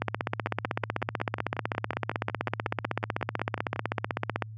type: two click trains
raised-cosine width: 0.5 ms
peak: -18 / -11 dBFS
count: 19 / 71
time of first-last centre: 0.47-3.761 / 0.02-4.423 s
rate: 5.47 / 15.9 Hz
effects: added 109 Hz sine -37 dBFS peak until 4.57 s + high-pass 100 Hz 12 dB/octave